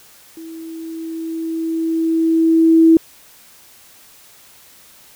sine tone with level ramp, 325.9 Hz, E4, 20 cents flat, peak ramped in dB -31 to -5 dBFS, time 0.37-2.97 s, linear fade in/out 2 ms, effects white hiss -46 dBFS RMS until 5.15 s

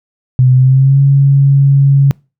sine tone with pitch glide, 127.9 to 138.67 Hz, C3 to C#3, -39 to +1 cents, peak -4 dBFS, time 0.39-2.11 s, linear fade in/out 0 ms, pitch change +140 cents, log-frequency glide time 0.55-1 s, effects noise-tail reverb RT60 0.3 s tail -26 dB re dry

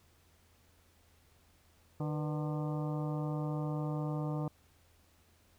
harmonic tone with a mistuned harmonic, 150.6 Hz, D3, 44 cents sharp, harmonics 1 / 2 / 3 / 4 / 5 / 6 / 7 / 8, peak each -34 / -40 / -44 / -46 / -48 / -50 / -51 / -52 dBFS, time 2-4.48 s, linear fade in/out 2 ms, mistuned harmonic 3, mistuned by +130 cents, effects added 83 Hz sine -67 dBFS peak until 5.58 s + pink hiss -68 dBFS RMS until 5.58 s

